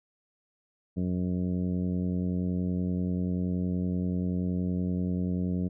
harmonic tone, 90.5 Hz, F#2, 38 cents flat, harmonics 1 / 2 / 3 / 4 / 5 / 6 / 7, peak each -33 / -28 / -35 / -42 / -43 / -49 / -49 dBFS, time 0.96-5.69 s, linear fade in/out 20 ms, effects none

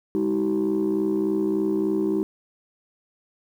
sine tone cluster, 203.7 / 318.8 / 382.2 Hz, G#3 / D#4 / G4, -33 / +42 / -44 cents, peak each -26 / -22 / -23 dBFS, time 0.15-2.23 s, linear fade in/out 0 ms, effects tanh soft clip ceiling -16 dBFS + 9-bit

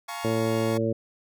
sawtooth chord, Bb minor seventh, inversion second, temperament equal with one note detuned, 698.5 / 849.5 / 932.3 / 1108.7 Hz, F5 / Ab5 / Bb5 / Db6, 0 / +39 / 0 / 0 cents, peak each -34 / -35 / -37 / -33 dBFS, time 0.08-0.78 s, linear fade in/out 10 ms
harmonic tone, 112.6 Hz, A2, 40 cents sharp, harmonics 1 / 2 / 3 / 4 / 5, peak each -29 / -29 / -29 / -29 / -29 dBFS, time 0.24-0.93 s, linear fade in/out 10 ms
effects none

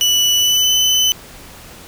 30% pulse tone with pitch glide, 2960 to 3019 Hz, F#7 to F#7, 0 to +34 cents, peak -9 dBFS, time 0.01-1.12 s, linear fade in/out 0 ms, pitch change +34 cents, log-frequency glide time 0.36-0.71 s, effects pink hiss -38 dBFS RMS until 1.87 s

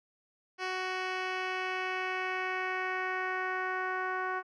10% pulse tone with low-pass filter sweep, 371.7 Hz, F#4, 8 cents sharp, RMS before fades -34 dBFS, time 0.58-4.43 s, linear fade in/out 50 ms, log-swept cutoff 4000 to 1400 Hz, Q 1.8, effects none

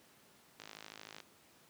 click train, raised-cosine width 0.2 ms, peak -30 dBFS, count 33, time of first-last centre 0.6-1.203 s, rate 53.1 Hz, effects pink hiss -64 dBFS RMS until 1.69 s + high-pass 150 Hz 12 dB/octave

